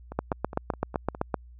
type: two click trains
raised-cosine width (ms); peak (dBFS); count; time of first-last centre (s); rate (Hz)
1; -23 / -11; 6 / 10; 0.12-1.149 / 0.19-1.342; 4.86 / 7.81
effects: added 60 Hz sine -46 dBFS peak until 1.59 s